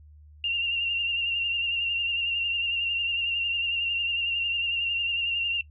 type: tone with vibrato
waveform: sine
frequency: 2775 Hz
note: F7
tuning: 12 cents flat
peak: -24 dBFS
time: 0.44-5.61 s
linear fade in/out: 2 ms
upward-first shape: sine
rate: 11 Hz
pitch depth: 36 cents each way
effects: noise-tail reverb RT60 0.1 s tail -17 dB re dry + added 75 Hz sine -48 dBFS peak until 5.7 s